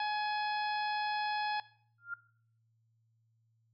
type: harmonic tone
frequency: 842 Hz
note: G#5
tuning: 24 cents sharp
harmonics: 1 / 2 / 3 / 4 / 5 / 6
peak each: -33 / -39 / -43 / -45 / -47 / -49 dBFS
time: 0-1.6 s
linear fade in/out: 2 ms
type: tone with exponential growth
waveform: sine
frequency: 1397 Hz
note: F6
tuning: in tune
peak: -33 dBFS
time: 1.98-2.14 s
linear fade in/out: 5 ms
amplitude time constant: 33 ms
effects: noise-tail reverb RT60 0.6 s tail -19 dB re dry + added 113 Hz sine -70 dBFS peak until 3.73 s